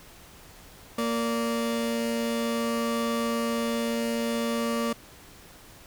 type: tone pair together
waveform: 30% pulse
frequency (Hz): 231.9 / 580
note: A#3 / D5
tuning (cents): -9 / -22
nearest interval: octave + major third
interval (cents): 1587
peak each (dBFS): -24 / -29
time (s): 0.98-4.93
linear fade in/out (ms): 5
effects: pink hiss -50 dBFS RMS until 5.86 s